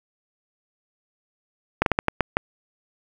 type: slowing click train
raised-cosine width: 0.5 ms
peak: -3 dBFS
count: 7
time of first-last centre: 1.82-2.369 s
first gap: 42 ms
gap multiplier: 1.31
effects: 7-bit